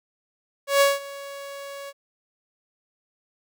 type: tone with ADSR envelope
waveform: sawtooth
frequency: 559 Hz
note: C#5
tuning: 14 cents sharp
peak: -10 dBFS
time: 0.67-1.93 s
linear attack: 140 ms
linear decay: 180 ms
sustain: -21 dB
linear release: 43 ms
effects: none